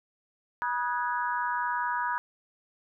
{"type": "chord", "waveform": "sine", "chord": "G# minor seventh", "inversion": "first", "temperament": "equal with one note detuned", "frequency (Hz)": [969.1, 1244.5, 1480, 1661.2], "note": ["B5", "D#6", "F#6", "G#6"], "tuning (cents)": [-33, 0, 0, 0], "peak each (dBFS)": [-29, -35, -35, -35], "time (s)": [0.62, 2.18], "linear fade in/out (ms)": 0, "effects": []}